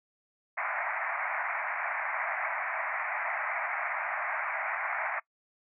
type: band-pass noise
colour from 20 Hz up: white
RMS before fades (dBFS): -33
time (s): 0.57-5.2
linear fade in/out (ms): 10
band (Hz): 620 to 2300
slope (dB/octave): 96
effects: noise-tail reverb RT60 0.1 s tail -23 dB re dry